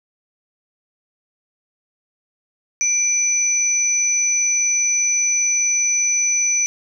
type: tone pair together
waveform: sine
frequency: 2351 / 5972 Hz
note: D7 / F#8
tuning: +1 / +15 cents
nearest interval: octave + major third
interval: 1614 cents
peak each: -23 / -16 dBFS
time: 2.81-6.66 s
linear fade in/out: 0 ms
effects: none